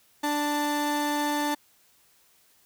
35% pulse tone pair together, 293.7 / 884.2 Hz, D4 / A5, 0 / +8 cents, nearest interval octave + perfect fifth, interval 1908 cents, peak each -26 dBFS, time 0.23-1.55 s, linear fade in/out 10 ms, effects white hiss -62 dBFS RMS until 2.65 s

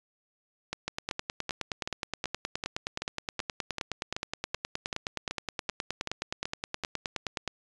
two click trains, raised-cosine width 0.2 ms, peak -15 / -14 dBFS, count 17 / 64, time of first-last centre 0.73-6.837 / 0.88-7.477 s, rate 2.62 / 9.55 Hz, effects resampled to 22050 Hz

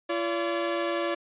sawtooth tone pair together, 341.3 / 573 Hz, F4 / D5, -40 / -43 cents, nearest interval major sixth, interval 897 cents, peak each -25 dBFS, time 0.09-1.15 s, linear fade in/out 10 ms, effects resampled to 8000 Hz

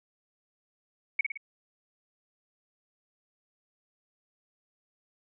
sine tone with echo, 2229 Hz, C#7, 9 cents sharp, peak -21 dBFS, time 1.19-1.21 s, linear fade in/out 5 ms, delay 55 ms, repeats 3, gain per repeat -5 dB, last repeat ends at 1.375 s, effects none

